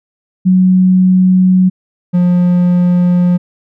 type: tone pair in turn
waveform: sine / triangle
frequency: 185 / 177.52 Hz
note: F#3 / F3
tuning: 0 / +29 cents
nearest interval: minor second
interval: 71 cents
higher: first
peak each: -5 dBFS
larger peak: neither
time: 0.45-1.7 / 2.13-3.38 s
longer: neither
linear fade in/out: 20 ms
effects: none